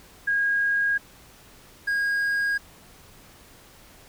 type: tone pair in turn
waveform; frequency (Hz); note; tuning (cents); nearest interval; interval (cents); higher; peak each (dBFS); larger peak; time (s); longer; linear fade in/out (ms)
sine / triangle; 1634 / 1634; G#6 / G#6; -29 / -29; unison; 0; neither; -20; neither; 0.27-0.98 / 1.87-2.58; neither; 10
effects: pink hiss -51 dBFS RMS until 4.08 s